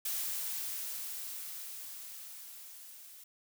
blue noise with level ramp, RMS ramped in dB -35 to -53 dBFS, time 0.05-3.24 s, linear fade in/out 5 ms, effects none

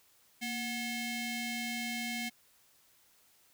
sawtooth ring-modulated tone, 967 Hz, B5, 37 cents flat, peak -28 dBFS, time 0.41-2.3 s, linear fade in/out 20 ms, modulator 1200 Hz, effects white hiss -66 dBFS RMS until 3.53 s

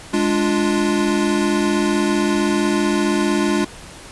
square chord, D diminished, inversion second, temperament equal, 207.7 / 293.7 / 349.2 Hz, Ab3 / D4 / F4, 0 / 0 / 0 cents, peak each -21 dBFS, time 0.13-3.65 s, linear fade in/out 10 ms, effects pink hiss -38 dBFS RMS until 4.11 s + resampled to 24000 Hz

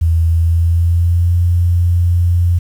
sine tone with pitch glide, 82.41 to 87.11 Hz, E2 to F2, 0 to -4 cents, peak -9 dBFS, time 0.01-2.59 s, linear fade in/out 10 ms, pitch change +96 cents, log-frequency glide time 0.25-1.36 s, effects 7-bit

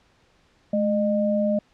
sine tone pair together, 212.8 / 610 Hz, G#3 / D#5, +42 / -34 cents, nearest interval octave + tritone, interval 1824 cents, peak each -22 dBFS, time 0.73-1.59 s, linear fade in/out 5 ms, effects pink hiss -61 dBFS RMS until 1.73 s + low-pass 5000 Hz 12 dB/octave

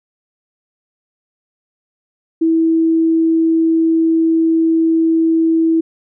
sine tone, 325.9 Hz, E4, 20 cents flat, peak -10 dBFS, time 2.41-5.81 s, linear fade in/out 10 ms, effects none

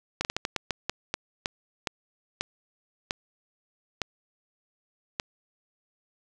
slowing click train, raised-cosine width 0.2 ms, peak -10 dBFS, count 15, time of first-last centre 0.21-5.199 s, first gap 39 ms, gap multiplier 1.3, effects none

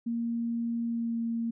sine tone with pitch glide, 233.1 to 230.7 Hz, A#3 to A#3, 0 to -18 cents, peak -28 dBFS, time 0.06-1.51 s, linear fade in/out 10 ms, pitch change -18 cents, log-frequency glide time 0.85-1.19 s, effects none

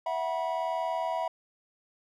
triangle chord, E suspended second, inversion none, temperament equal with one note detuned, 659.3 / 740 / 970.2 Hz, E5 / F#5 / B5, 0 / 0 / -31 cents, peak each -30 / -32 / -31 dBFS, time 0.06-1.28 s, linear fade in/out 5 ms, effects none

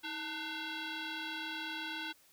sine tone with frequency modulation, 920 Hz, A#5, 23 cents flat, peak -36 dBFS, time 0.03-2.13 s, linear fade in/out 20 ms, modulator 602 Hz, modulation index 5.2, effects tanh soft clip ceiling -35 dBFS + white hiss -65 dBFS RMS until 2.32 s

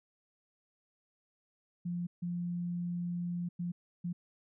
sine tone bursts at uneven times, 174.61 Hz, F3, in tune, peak -33 dBFS, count 4, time 1.85-2.07 / 2.22-3.49 / 3.59-3.72 / 4.04-4.13 s, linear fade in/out 10 ms, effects none

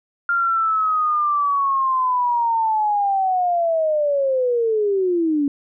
sine linear sweep, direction down, 1400 to 277.2 Hz, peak -16 dBFS, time 0.29-5.48 s, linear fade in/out 2 ms, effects none

